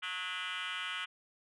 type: tone with frequency modulation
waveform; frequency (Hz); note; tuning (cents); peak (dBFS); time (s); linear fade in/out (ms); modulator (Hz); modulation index
sine; 2200; C#7; -14; -33; 0.02-1.06; 20; 184; 5.6
effects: tanh soft clip ceiling -35 dBFS